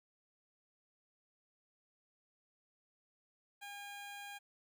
15% pulse tone, 810 Hz, G#5, 43 cents flat, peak -40 dBFS, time 3.61-4.39 s, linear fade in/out 20 ms, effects none

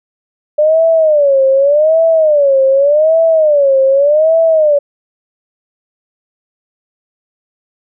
sine tone with vibrato, 592 Hz, D5, 14 cents sharp, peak -6 dBFS, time 0.58-4.79 s, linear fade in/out 10 ms, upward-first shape sine, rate 0.85 Hz, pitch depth 180 cents each way, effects none

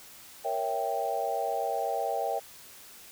sine chord, A# diminished seventh, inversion none, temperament equal, 466.2 / 554.4 / 659.3 / 784 Hz, A#4 / C#5 / E5 / G5, 0 / 0 / 0 / 0 cents, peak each -35 / -35 / -33 / -31 dBFS, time 0.44-2.4 s, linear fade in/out 20 ms, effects white hiss -50 dBFS RMS until 3.11 s

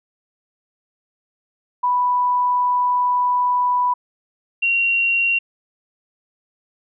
sine tone pair in turn, 987.8 / 2751 Hz, B5 / F7, 0 / -27 cents, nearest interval octave + tritone, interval 1773 cents, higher second, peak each -15 dBFS, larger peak neither, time 1.83-3.94 / 4.62-5.39 s, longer first, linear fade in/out 10 ms, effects none

